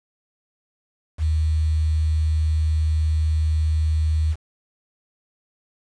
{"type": "tone with quantisation", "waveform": "sine", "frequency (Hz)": 78.2, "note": "D#2", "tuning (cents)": 9, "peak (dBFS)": -17, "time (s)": [1.18, 4.36], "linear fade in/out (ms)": 50, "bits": 7, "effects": ["resampled to 22050 Hz"]}